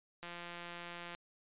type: click train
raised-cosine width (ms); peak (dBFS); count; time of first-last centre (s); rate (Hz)
0.3; -30; 160; 0.23-1.149; 173
effects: resampled to 8000 Hz